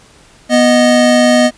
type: tone pair together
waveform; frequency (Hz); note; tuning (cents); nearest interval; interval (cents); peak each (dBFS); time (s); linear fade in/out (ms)
square; 245.4 / 621; B3 / D#5; -11 / -3; octave + major third; 1608; -10; 0.49-1.51; 50
effects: pink hiss -44 dBFS RMS until 1.57 s + resampled to 22050 Hz